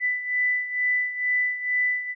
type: beating tone pair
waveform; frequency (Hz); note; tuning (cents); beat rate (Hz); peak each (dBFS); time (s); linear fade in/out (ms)
sine; 1990 / 1992.2; B6 / B6; +13 / +15; 2.2; -23 / -28; 0-2.15; 50
effects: none